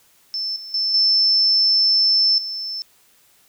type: tone with level steps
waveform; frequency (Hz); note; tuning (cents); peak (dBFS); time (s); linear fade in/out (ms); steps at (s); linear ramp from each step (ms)
sine; 5300; E8; +9; -22 / -32 / -18 / -13 / -25; 0.34-2.82; 0; 0.56 / 0.74 / 0.94 / 2.38; 2
effects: white hiss -56 dBFS RMS until 3.48 s